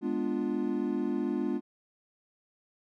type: chord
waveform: triangle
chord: G# diminished seventh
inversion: none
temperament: equal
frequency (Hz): 207.7 / 246.9 / 293.7 / 349.2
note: G#3 / B3 / D4 / F4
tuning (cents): 0 / 0 / 0 / 0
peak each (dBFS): -33 / -31 / -31 / -32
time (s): 0.01-1.61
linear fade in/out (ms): 50
effects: none